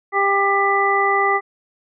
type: harmonic tone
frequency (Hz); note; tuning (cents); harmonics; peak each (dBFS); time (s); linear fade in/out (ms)
396.9; G4; +22; 1 / 2 / 3 / 5; -21 / -20 / -19 / -20; 0.12-1.41; 50
effects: none